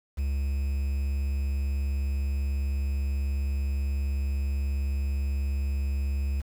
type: tone with quantisation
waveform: triangle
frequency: 69.3 Hz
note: C#2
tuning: in tune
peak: -23 dBFS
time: 0.17-6.42 s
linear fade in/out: 20 ms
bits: 8
effects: none